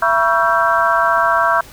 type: harmonic tone with a mistuned harmonic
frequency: 223.7 Hz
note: A3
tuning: 29 cents sharp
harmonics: 3 / 4 / 5 / 6 / 7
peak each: -18 / -18 / -18 / -18 / -18 dBFS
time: 0.02-1.61 s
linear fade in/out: 5 ms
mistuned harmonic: 4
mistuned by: +130 cents
effects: pink hiss -40 dBFS RMS until 1.72 s